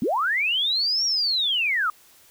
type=linear two-way sweep; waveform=sine; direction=up then down; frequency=185 to 5660 to 1191 Hz; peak=-20 dBFS; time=0.02-1.9 s; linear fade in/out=2 ms; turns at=1.05 s; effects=white hiss -54 dBFS RMS until 2.3 s